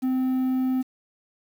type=tone with quantisation; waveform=triangle; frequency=258.4 Hz; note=C4; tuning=21 cents flat; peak=-19 dBFS; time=0.02-0.83 s; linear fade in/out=20 ms; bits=8; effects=none